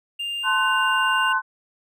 triangle tone, 2801 Hz, F7, 4 cents sharp, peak -24 dBFS, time 0.19-1.33 s, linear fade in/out 10 ms
sine chord, F# diminished, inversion first, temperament equal with one note detuned, 880 / 1046.5 / 1505 Hz, A5 / C6 / F#6, 0 / 0 / +29 cents, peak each -27 / -22 / -21 dBFS, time 0.43-1.42 s, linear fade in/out 50 ms
effects none

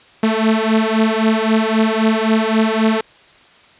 sawtooth beating tone pair, 218.7 / 222.5 Hz, A3 / A3, -10 / +20 cents, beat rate 3.8 Hz, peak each -12 dBFS, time 0.23-3.01 s, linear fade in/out 5 ms, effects white hiss -47 dBFS RMS until 3.79 s + resampled to 8000 Hz

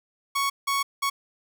sawtooth tone bursts at uneven times, 1111 Hz, C#6, 4 cents sharp, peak -19 dBFS, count 3, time 0.35-0.5 / 0.67-0.83 / 1.02-1.1 s, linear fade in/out 10 ms, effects none

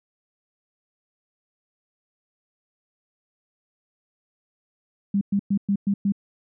sine tone bursts, 199.8 Hz, G3, 33 cents sharp, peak -18 dBFS, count 6, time 5.14-6.122 s, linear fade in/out 5 ms, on 72 ms, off 110 ms, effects none

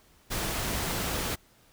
pink noise, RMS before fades -31 dBFS, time 0.3-1.36 s, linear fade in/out 20 ms, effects pink hiss -61 dBFS RMS until 1.72 s

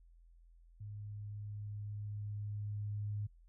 sine tone with level ramp, 103.83 Hz, G#2, in tune, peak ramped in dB -44 to -36 dBFS, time 0.8-3.27 s, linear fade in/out 10 ms, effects noise-tail reverb RT60 0.1 s tail -24 dB re dry + added 42 Hz sine -59 dBFS peak until 3.48 s

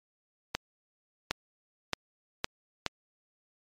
accelerating click train, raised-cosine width 0.2 ms, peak -10 dBFS, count 5, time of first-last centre 0.55-2.863 s, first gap 760 ms, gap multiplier 0.82, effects MP3 64 kbps

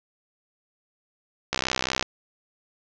click train, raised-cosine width 0.2 ms, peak -6 dBFS, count 33, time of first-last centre 1.53-2.026 s, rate 64.5 Hz, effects resampled to 16000 Hz + 7-bit

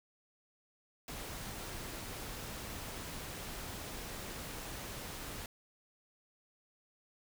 pink noise, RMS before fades -44 dBFS, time 1.08-5.46 s, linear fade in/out 2 ms, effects none

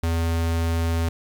square tone, 83 Hz, E2, 12 cents sharp, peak -21 dBFS, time 0.03-1.09 s, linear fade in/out 5 ms, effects 9-bit

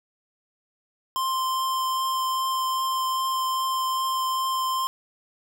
square tone with vibrato, 1046.5 Hz, C6, in tune, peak -24 dBFS, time 1.16-4.87 s, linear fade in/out 0 ms, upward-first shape triangle, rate 2.5 Hz, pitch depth 9 cents each way, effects none

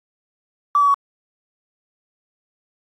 triangle tone with pitch steps, 1158 / 1140.1 / 1122.4 Hz, D6 / C#6 / C#6, -25 / +48 / +21 cents, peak -8 dBFS, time 0.75-0.942 s, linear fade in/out 2 ms, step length 64 ms, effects tanh soft clip ceiling -10 dBFS + AAC 64 kbps

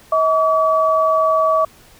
sine tone pair together, 638.5 / 1142 Hz, D#5 / D6, +45 / -49 cents, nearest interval minor seventh, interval 1006 cents, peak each -15 dBFS, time 0.12-1.65 s, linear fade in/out 5 ms, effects pink hiss -47 dBFS RMS until 1.99 s

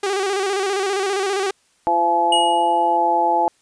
sawtooth tone with vibrato, 392 Hz, G4, in tune, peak -15 dBFS, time 0.03-1.51 s, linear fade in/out 5 ms, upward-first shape square, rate 15 Hz, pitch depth 57 cents each way
harmonic tone, 171 Hz, F3, 36 cents flat, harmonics 2 / 3 / 4 / 5, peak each -25 / -26 / -21 / -16 dBFS, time 1.87-3.48 s, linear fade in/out 0 ms
square tone with exponential decay, 2897 Hz, F#7, 37 cents flat, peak -15 dBFS, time 2.32-2.97 s, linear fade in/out 5 ms, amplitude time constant 140 ms
effects white hiss -60 dBFS RMS until 3.61 s + resampled to 22050 Hz

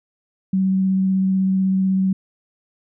sine tone with vibrato, 190 Hz, F#3, 46 cents sharp, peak -15 dBFS, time 0.53-2.13 s, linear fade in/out 5 ms, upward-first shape square, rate 16 Hz, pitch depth 8 cents each way, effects none

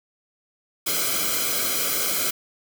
white noise with comb filter, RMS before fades -24 dBFS, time 0.86-2.31 s, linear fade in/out 10 ms, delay 1.1 ms, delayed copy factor -0.9, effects none

